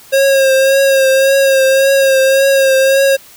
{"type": "tone with vibrato", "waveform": "square", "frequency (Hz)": 539, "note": "C#5", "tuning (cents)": -49, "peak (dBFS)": -8, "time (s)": [0.12, 3.17], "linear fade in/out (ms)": 20, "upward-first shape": "triangle", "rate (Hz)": 1.8, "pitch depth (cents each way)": 34, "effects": ["white hiss -40 dBFS RMS until 3.36 s"]}